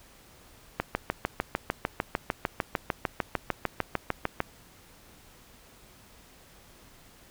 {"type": "click train", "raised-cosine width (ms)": 0.5, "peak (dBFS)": -11, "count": 25, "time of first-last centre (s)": [0.8, 4.404], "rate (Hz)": 6.66, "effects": ["pink hiss -55 dBFS RMS until 7.3 s"]}